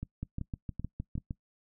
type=two click trains; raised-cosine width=5 ms; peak=-24 / -23 dBFS; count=4 / 8; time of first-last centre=0.03-1.179 / 0.23-1.309 s; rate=2.61 / 6.49 Hz; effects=noise-tail reverb RT60 0.1 s tail -21 dB re dry